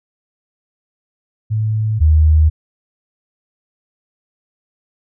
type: tone pair in turn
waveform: sine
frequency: 108.8 / 77.71 Hz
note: A2 / D#2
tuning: -19 / -2 cents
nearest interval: tritone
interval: 583 cents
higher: first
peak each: -14 / -7 dBFS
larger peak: second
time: 1.5-2 / 2-2.5 s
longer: neither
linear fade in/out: 20 ms
effects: none